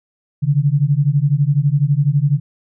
sine beating tone pair, 137.6 / 149.6 Hz, C#3 / D3, -12 / +32 cents, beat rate 12 Hz, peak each -15 dBFS, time 0.42-2.4 s, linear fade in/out 20 ms, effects none

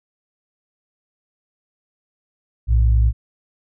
sine tone pair together, 59.27 / 110 Hz, A#1 / A2, +29 / 0 cents, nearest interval major seventh, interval 1071 cents, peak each -12 / -20 dBFS, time 2.67-3.13 s, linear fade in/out 50 ms, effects none

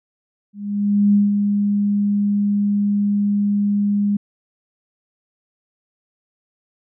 sine tone with ADSR envelope, 203.9 Hz, G#3, 32 cents flat, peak -10 dBFS, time 0.53-4.17 s, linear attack 610 ms, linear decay 170 ms, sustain -5 dB, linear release 7 ms, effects none

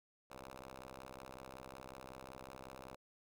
5% pulse ring-modulated tone, 65.41 Hz, C2, in tune, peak -36 dBFS, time 0.3-2.96 s, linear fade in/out 5 ms, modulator 548 Hz, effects none

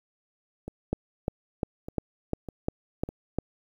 two click trains, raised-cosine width 2 ms, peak -23 / -13 dBFS, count 5 / 8, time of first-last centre 0.68-3.09 / 0.93-3.386 s, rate 1.66 / 2.85 Hz, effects 9-bit

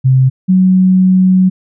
sine tone pair in turn, 130.81 / 186.06 Hz, C3 / F#3, 0 / +10 cents, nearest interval tritone, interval 610 cents, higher second, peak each -5 dBFS, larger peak neither, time 0.04-0.3 / 0.48-1.5 s, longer second, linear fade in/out 20 ms, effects none

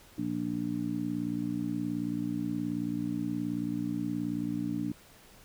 harmonic tone, 58.7 Hz, A#1, 13 cents sharp, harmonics 2 / 3 / 4 / 5, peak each -41 / -37 / -35 / -33 dBFS, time 0.18-4.92 s, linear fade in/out 5 ms, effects pink hiss -56 dBFS RMS until 5.44 s

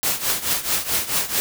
white noise with tremolo, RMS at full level -19 dBFS, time 0.03-1.4 s, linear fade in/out 0 ms, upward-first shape triangle, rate 4.6 Hz, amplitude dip 85%, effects none

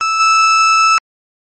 35% pulse tone with level steps, 1314 Hz, E6, 6 cents flat, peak -11 / -6 dBFS, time 0.01-0.98 s, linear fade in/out 0 ms, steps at 0.19 s, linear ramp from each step 20 ms, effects low-pass 11000 Hz 12 dB/octave + MP3 32 kbps

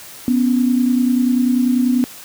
sine tone pair together, 247 / 277.2 Hz, B3 / C#4, 0 / 0 cents, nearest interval major second, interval 200 cents, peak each -13 / -20 dBFS, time 0.28-2.04 s, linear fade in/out 0 ms, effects white hiss -37 dBFS RMS until 2.24 s + high-pass 60 Hz 12 dB/octave

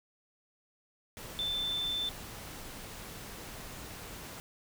sine tone in noise, 3538 Hz, A7, 9 cents sharp, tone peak -31 dBFS, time 1.39-2.09 s, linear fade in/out 0 ms, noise pink, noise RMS -45 dBFS, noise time 1.17-4.4 s, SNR +11 dB, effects none

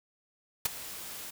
white noise with ADSR envelope, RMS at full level -24 dBFS, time 0.65-1.31 s, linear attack 6 ms, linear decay 15 ms, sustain -18 dB, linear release 13 ms, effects none

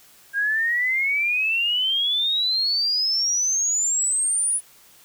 sine exponential sweep, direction up, 1603 to 9960 Hz, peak -19 dBFS, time 0.33-4.61 s, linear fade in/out 50 ms, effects white hiss -52 dBFS RMS until 5.04 s

